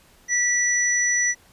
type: tone pair together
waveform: sine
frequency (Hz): 1952 / 5905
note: B6 / F#8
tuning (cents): -21 / -4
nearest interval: octave + perfect fifth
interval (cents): 1917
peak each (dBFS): -21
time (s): 0.28-1.35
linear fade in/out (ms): 50
effects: pink hiss -55 dBFS RMS until 1.52 s + resampled to 32000 Hz